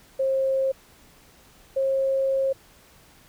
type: tone pair in turn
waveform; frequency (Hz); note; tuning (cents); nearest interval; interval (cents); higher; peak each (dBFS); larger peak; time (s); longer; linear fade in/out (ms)
sine; 534 / 537.7; C5 / C5; +35 / +47; unison; 12; second; -20; neither; 0.19-0.72 / 1.76-2.53; second; 10
effects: pink hiss -54 dBFS RMS until 3.28 s